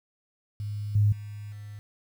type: tone with level steps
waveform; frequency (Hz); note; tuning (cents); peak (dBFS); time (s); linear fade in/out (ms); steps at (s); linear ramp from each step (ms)
sine; 103.83; G#2; 0; -30 / -18 / -36 / -38; 0.6-1.79; 0; 0.95 / 1.12 / 1.52; 5
effects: 9-bit